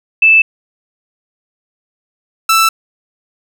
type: tone pair in turn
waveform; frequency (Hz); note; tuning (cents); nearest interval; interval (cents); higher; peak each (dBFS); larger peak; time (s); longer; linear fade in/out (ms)
sine / sawtooth; 2634 / 1325.4; E7 / E6; -2 / +9; octave; 1189; first; -4; neither; 0.22-0.42 / 2.49-2.69; neither; 5
effects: none